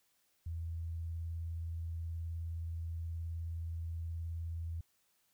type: tone with vibrato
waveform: sine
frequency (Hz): 82.9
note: E2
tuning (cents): +10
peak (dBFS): -37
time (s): 0.46-4.81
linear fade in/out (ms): 5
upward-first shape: square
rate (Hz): 19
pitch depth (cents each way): 18
effects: white hiss -75 dBFS RMS until 5.33 s